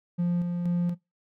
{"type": "tone with tremolo", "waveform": "triangle", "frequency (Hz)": 174.61, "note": "F3", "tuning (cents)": 0, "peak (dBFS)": -20, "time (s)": [0.18, 0.95], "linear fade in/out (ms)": 20, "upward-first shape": "square", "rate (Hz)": 2.1, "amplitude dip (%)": 40, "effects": ["noise-tail reverb RT60 0.2 s tail -21 dB re dry", "tanh soft clip ceiling -17 dBFS"]}